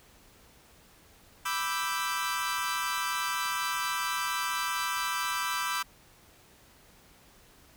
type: chord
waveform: sawtooth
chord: E minor seventh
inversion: second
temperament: equal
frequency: 987.8 / 1174.7 / 1318.5 / 1568 Hz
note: B5 / D6 / E6 / G6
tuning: 0 / 0 / 0 / 0 cents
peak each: -31 / -31 / -31 / -32 dBFS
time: 1.45-5.83 s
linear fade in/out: 10 ms
effects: pink hiss -58 dBFS RMS until 7.76 s